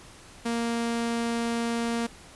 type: tone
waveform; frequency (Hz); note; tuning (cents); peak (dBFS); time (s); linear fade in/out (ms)
sawtooth; 233.1; A#3; 0; -22; 0.45-2.07; 10
effects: pink hiss -49 dBFS RMS until 2.35 s + resampled to 24000 Hz